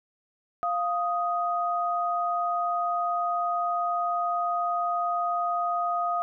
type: tone pair together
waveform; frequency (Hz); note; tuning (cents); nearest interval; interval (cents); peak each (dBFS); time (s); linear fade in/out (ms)
sine; 698.5 / 1247.2; F5 / D#6; 0 / +4; minor seventh; 1004; -27; 0.63-6.22; 0
effects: none